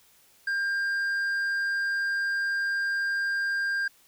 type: tone with tanh clipping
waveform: sine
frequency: 1598 Hz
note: G6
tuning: 33 cents sharp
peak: -26 dBFS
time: 0.47-3.88 s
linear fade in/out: 5 ms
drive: 5 dB
effects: white hiss -60 dBFS RMS until 4.07 s